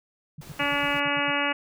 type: tone bursts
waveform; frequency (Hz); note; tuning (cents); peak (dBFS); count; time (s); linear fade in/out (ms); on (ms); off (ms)
sine; 151.3; D#3; -48; -35; 9; 0.38-1.307; 5; 31; 81
type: noise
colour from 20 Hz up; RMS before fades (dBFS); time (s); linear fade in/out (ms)
pink; -46; 0.41-1; 5
type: harmonic tone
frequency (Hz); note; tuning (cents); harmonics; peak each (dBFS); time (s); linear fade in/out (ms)
286.4; D4; -43; 1 / 2 / 3 / 4 / 5 / 6 / 7 / 8 / 9 / 10; -32 / -32 / -32 / -32 / -32 / -32 / -32 / -32 / -32 / -32; 0.59-1.53; 10
effects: none